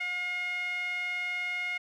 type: tone with band-pass filter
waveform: sawtooth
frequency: 716 Hz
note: F5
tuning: 43 cents sharp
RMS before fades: -33 dBFS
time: 0-1.78 s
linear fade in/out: 10 ms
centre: 2200 Hz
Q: 6.4
effects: none